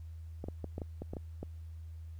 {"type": "clicks", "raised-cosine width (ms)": 2, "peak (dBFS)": -26, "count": 9, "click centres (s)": [0.441, 0.485, 0.643, 0.781, 0.818, 1.02, 1.135, 1.168, 1.43], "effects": ["added 81 Hz sine -43 dBFS peak until 2.19 s", "pink hiss -71 dBFS RMS until 2.19 s"]}